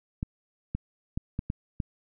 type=clicks; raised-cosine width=5 ms; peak=-17 dBFS; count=6; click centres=0.229 / 0.75 / 1.175 / 1.391 / 1.501 / 1.802 s; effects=none